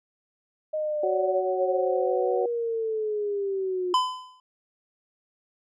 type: linear sweep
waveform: sine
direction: down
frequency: 621 to 355.8 Hz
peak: -25 dBFS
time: 0.73-3.94 s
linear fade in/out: 10 ms
type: harmonic tone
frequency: 185.8 Hz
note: F#3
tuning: 7 cents sharp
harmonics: 2 / 3 / 4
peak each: -27 / -29 / -30 dBFS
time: 1.03-2.46 s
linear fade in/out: 5 ms
type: tone with exponential decay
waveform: square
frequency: 1013 Hz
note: B5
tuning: 44 cents sharp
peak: -17 dBFS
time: 3.94-4.4 s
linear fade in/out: 2 ms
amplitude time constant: 100 ms
effects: low-pass 5000 Hz 12 dB/octave